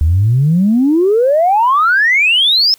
sine exponential sweep, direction up, 73.42 to 5340 Hz, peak -7 dBFS, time 0.01-2.74 s, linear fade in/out 0 ms, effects tanh soft clip ceiling -3 dBFS + white hiss -48 dBFS RMS until 2.78 s

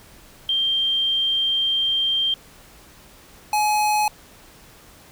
sine / square tone pair in turn, 3170 / 844 Hz, G7 / G#5, +19 / +28 cents, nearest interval octave + major seventh, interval 2291 cents, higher first, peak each -18 / -18 dBFS, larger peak neither, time 0.49-2.34 / 3.53-4.08 s, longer first, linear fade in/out 2 ms, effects pink hiss -48 dBFS RMS until 5.11 s

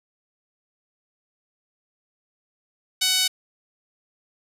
sawtooth tone with high-pass filter, 747 Hz, F#5, 16 cents sharp, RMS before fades -21 dBFS, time 3.01-3.28 s, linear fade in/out 10 ms, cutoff 3600 Hz, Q 1.7, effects resampled to 32000 Hz + 8-bit

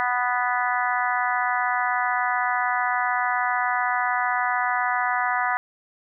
harmonic tone, 246.9 Hz, B3, in tune, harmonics 3 / 4 / 5 / 6 / 7 / 8, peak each -26 / -27 / -28 / -29 / -29 / -30 dBFS, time 0-5.57 s, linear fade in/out 0 ms, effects none

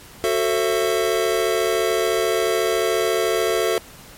square chord, F# half-diminished seventh, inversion none, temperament just, 370 / 444 / 532.8 / 666 Hz, F#4 / A4 / C5 / E5, 0 / +16 / +31 / +18 cents, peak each -24 / -22 / -28 / -25 dBFS, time 0.24-3.78 s, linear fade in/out 0 ms, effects pink hiss -43 dBFS RMS until 4.17 s + MP3 64 kbps

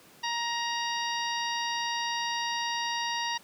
harmonic tone, 940 Hz, A#5, 14 cents sharp, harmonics 1 / 2 / 3 / 4 / 5 / 6, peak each -32 / -35 / -37 / -38 / -39 / -40 dBFS, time 0.23-3.38 s, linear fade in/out 10 ms, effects pink hiss -55 dBFS RMS until 3.43 s + high-pass 150 Hz 12 dB/octave

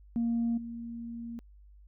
sine tone with level steps, 233.1 Hz, A#3, in tune, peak -25 / -37 dBFS, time 0.16-1.39 s, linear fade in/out 0 ms, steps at 0.57 s, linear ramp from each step 10 ms, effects tanh soft clip ceiling -23 dBFS + added 50 Hz sine -52 dBFS peak until 1.87 s

